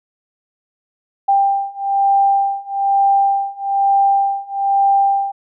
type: beating tone pair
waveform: sine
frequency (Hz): 791 / 792.1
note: G5 / G5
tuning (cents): +15 / +18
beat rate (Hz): 1.1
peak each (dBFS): -16 / -15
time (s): 1.28-5.32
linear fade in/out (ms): 10
effects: none